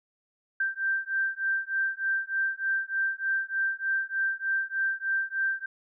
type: beating tone pair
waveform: sine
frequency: 1568 / 1571.3 Hz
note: G6 / G6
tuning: 0 / +4 cents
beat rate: 3.3 Hz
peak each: -29 dBFS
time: 0.6-5.66 s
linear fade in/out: 5 ms
effects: none